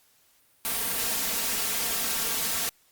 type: noise with comb filter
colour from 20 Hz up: white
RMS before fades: -28 dBFS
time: 0.65-2.69 s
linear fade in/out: 0 ms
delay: 4.4 ms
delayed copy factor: +0.6
effects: white hiss -63 dBFS RMS until 2.91 s + Opus 48 kbps